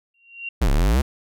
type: tone with exponential growth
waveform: sine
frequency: 2757 Hz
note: F7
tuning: 23 cents flat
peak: -25 dBFS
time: 0.14-0.49 s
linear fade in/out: 5 ms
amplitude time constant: 76 ms
type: exponential two-way sweep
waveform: square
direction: down then up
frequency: 74.2 to 32.28 to 74.2 Hz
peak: -16 dBFS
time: 0.61-1.02 s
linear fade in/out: 10 ms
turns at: 0.7 s
effects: none